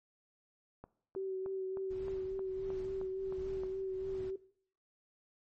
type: click train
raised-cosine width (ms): 1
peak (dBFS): -34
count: 10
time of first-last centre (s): 0.84-3.635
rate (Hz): 3.22
type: tone with vibrato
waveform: sine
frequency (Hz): 380.9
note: G4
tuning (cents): -50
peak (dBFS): -35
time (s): 1.16-4.36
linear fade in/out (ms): 5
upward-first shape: sine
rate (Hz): 3.5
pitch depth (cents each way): 19
type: noise with tremolo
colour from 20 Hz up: brown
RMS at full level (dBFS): -47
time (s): 1.9-4.31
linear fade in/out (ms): 10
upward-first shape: triangle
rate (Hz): 1.4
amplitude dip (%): 90
effects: noise-tail reverb RT60 0.6 s tail -19 dB re dry + MP3 32 kbps